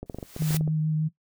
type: clicks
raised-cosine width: 2 ms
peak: -21 dBFS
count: 11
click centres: 0.03 / 0.098 / 0.146 / 0.186 / 0.228 / 0.364 / 0.422 / 0.507 / 0.546 / 0.61 / 0.677 s
type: noise with exponential growth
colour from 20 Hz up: white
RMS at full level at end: -30 dBFS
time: 0.06-0.57 s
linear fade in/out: 1 ms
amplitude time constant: 110 ms
type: tone with vibrato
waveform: sine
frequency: 155.56 Hz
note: D#3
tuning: in tune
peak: -22 dBFS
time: 0.39-1.09 s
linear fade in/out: 20 ms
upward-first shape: sine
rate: 6.6 Hz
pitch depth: 13 cents each way
effects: noise-tail reverb RT60 0.1 s tail -17 dB re dry